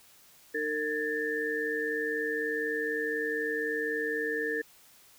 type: tone cluster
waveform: sine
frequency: 304 / 455.4 / 1688 / 1788 Hz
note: D#4 / A#4 / G#6 / A6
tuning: -40 / -40 / +28 / +27 cents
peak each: -38 / -32 / -37 / -33 dBFS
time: 0.54-4.62 s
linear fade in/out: 10 ms
effects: white hiss -58 dBFS RMS until 5.18 s